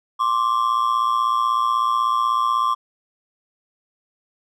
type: ring-modulated tone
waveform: triangle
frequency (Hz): 1108.7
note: C#6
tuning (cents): 0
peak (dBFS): -12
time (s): 0.19-2.75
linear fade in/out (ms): 20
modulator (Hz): 58.1
effects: none